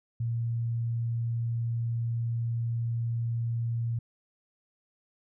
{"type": "tone", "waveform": "sine", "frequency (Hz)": 116.54, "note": "A#2", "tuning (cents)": 0, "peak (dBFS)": -27, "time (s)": [0.2, 3.99], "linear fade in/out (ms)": 5, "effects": []}